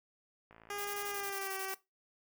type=click train; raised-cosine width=0.5 ms; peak=-40 dBFS; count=45; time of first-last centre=0.51-1.3 s; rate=55.7 Hz
type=tone with pitch glide; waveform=10% pulse; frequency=407.4 to 384.5 Hz; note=G#4 to G4; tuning=-33 to -33 cents; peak=-30 dBFS; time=0.7-1.74 s; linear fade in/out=2 ms; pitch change=-100 cents; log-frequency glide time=1.08-1.54 s
type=noise bursts; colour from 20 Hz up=blue; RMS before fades=-43 dBFS; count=11; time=0.78-1.748 s; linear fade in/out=5 ms; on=68 ms; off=22 ms
effects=noise-tail reverb RT60 0.2 s tail -18 dB re dry